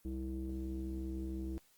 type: tone with low-pass filter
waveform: square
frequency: 65.41 Hz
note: C2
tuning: in tune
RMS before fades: -40 dBFS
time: 0.05-1.58 s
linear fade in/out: 0 ms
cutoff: 310 Hz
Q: 5
effects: white hiss -69 dBFS RMS until 1.77 s + Opus 24 kbps